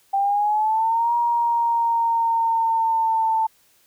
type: exponential two-way sweep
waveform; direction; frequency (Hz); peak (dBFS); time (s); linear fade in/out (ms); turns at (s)
sine; up then down; 784 to 948 to 887; -17; 0.13-3.47; 10; 1.14
effects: white hiss -59 dBFS RMS until 3.86 s